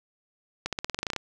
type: accelerating click train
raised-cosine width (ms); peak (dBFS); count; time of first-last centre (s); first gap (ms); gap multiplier
0.2; -12; 12; 0.66-1.163; 67; 0.92
effects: none